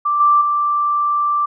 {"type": "tone with level steps", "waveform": "sine", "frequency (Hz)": 1174.7, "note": "D6", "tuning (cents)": 0, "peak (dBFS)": [-14, -9, -14], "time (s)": [0.05, 1.46], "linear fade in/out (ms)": 10, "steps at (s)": [0.2, 0.41], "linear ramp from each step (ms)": 5, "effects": []}